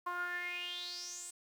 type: tone with band-pass filter sweep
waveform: sawtooth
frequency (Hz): 353.8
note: F4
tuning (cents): +23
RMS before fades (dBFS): -41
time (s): 0.06-1.31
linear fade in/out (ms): 10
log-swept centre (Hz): 1100 to 8500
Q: 7.8
effects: 10-bit